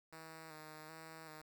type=tone with vibrato; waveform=5% pulse; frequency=157.8 Hz; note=D#3; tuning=25 cents sharp; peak=-40 dBFS; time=0.12-1.42 s; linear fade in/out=10 ms; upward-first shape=square; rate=1.3 Hz; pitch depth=31 cents each way; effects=11-bit